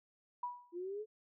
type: tone with exponential decay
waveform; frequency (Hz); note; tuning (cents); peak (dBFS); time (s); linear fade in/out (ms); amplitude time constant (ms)
sine; 977; B5; -19; -34; 0.43-0.76; 5; 70
type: exponential sweep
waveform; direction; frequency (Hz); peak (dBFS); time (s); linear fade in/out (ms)
sine; up; 339.3 to 440; -39; 0.72-1.06; 50
effects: none